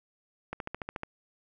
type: click train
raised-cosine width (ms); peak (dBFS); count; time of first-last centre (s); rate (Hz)
0.5; -20; 8; 0.53-1.034; 13.9
effects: none